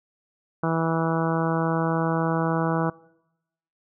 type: harmonic tone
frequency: 163.6 Hz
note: E3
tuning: 13 cents flat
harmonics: 1 / 2 / 3 / 4 / 5 / 6 / 7 / 8 / 9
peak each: -25 / -28 / -30 / -31 / -32 / -33 / -33 / -34 / -35 dBFS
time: 0.63-2.9 s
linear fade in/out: 5 ms
effects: noise-tail reverb RT60 0.9 s tail -23 dB re dry